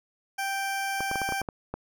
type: tone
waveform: 20% pulse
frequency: 784 Hz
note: G5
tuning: in tune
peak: -23 dBFS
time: 0.38-1.42 s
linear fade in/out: 10 ms
type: clicks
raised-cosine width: 1 ms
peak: -18 dBFS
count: 9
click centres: 1.006 / 1.114 / 1.157 / 1.217 / 1.29 / 1.323 / 1.416 / 1.488 / 1.74 s
effects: none